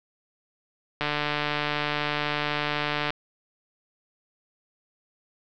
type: click train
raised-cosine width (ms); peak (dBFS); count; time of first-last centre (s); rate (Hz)
0.3; -10; 311; 1.01-3.105; 148
effects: low-pass 5000 Hz 12 dB/octave